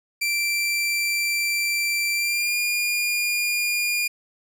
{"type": "tone with pitch glide", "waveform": "sawtooth", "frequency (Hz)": [2349, 2422], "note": ["D7", "D#7"], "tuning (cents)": [0, -47], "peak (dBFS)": -18, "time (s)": [0.21, 4.08], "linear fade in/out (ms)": 10, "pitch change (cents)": 53, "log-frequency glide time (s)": [2.14, 2.57], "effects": []}